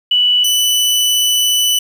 sine / sawtooth tone pair in turn, 2960 / 2981 Hz, F#7 / F#7, 0 / +12 cents, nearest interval unison, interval 12 cents, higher second, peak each -9 / -8 dBFS, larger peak second, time 0.11-0.44 / 0.44-1.79 s, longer second, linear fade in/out 5 ms, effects 7-bit

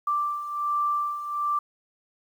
sine beating tone pair, 1174.7 / 1176 Hz, D6 / D6, 0 / +2 cents, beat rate 1.3 Hz, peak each -31 / -25 dBFS, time 0.07-1.59 s, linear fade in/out 5 ms, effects 9-bit

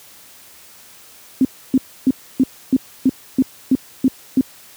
sine tone bursts, 261.6 Hz, C4, in tune, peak -9 dBFS, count 10, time 1.41-4.41 s, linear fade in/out 2 ms, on 39 ms, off 290 ms, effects white hiss -44 dBFS RMS until 4.76 s + high-pass 60 Hz 12 dB/octave

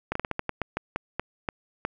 slowing click train, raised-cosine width 0.5 ms, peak -12 dBFS, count 13, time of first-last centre 0.12-1.85 s, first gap 34 ms, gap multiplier 1.24, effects none

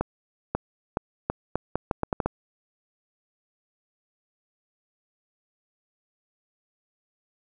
accelerating click train, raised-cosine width 1 ms, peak -10 dBFS, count 11, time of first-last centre 0.01-2.26 s, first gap 540 ms, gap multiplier 0.78, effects none

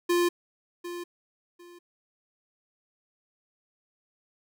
square tone with echo, 349.2 Hz, F4, in tune, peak -22 dBFS, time 0.09-0.29 s, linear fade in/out 10 ms, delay 750 ms, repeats 2, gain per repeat -13 dB, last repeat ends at 1.79 s, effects none

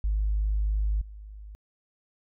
sine tone with level steps, 51.8 Hz, G#1, 4 cents flat, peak -22 / -40 dBFS, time 0.04-1.55 s, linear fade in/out 0 ms, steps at 1.01 s, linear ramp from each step 5 ms, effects tanh soft clip ceiling -18 dBFS

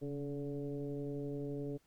sine tone with frequency modulation, 284.2 Hz, C#4, 43 cents sharp, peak -37 dBFS, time 0.01-1.78 s, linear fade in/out 20 ms, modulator 145 Hz, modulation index 1.4, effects pink hiss -73 dBFS RMS until 1.86 s

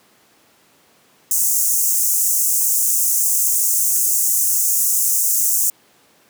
pink high-pass noise, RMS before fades -17 dBFS, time 1.31-5.7 s, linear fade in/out 2 ms, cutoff 6400 Hz, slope 48 dB/octave, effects pink hiss -54 dBFS RMS until 6.29 s + high-pass 200 Hz 12 dB/octave

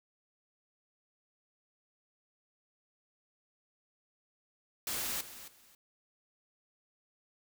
white noise with echo, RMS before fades -36 dBFS, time 4.87-5.21 s, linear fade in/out 2 ms, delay 270 ms, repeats 2, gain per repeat -13 dB, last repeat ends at 5.75 s, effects none

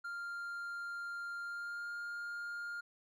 triangle tone with pitch glide, 1396 to 1409.8 Hz, F6 to F6, -1 to +16 cents, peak -38 dBFS, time 0.04-2.81 s, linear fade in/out 10 ms, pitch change +17 cents, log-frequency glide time 1.41-1.91 s, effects none

